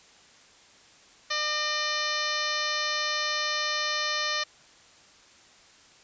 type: harmonic tone with a mistuned harmonic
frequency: 600 Hz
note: D5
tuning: 37 cents sharp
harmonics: 1 / 2 / 3 / 4 / 5 / 6 / 7 / 8 / 9 / 10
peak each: -38 / -33 / -32 / -37 / -37 / -36 / -33 / -40 / -37 / -39 dBFS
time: 1.3-4.44 s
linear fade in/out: 10 ms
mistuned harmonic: 3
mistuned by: +32 cents
effects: white hiss -55 dBFS RMS until 6.03 s + resampled to 16000 Hz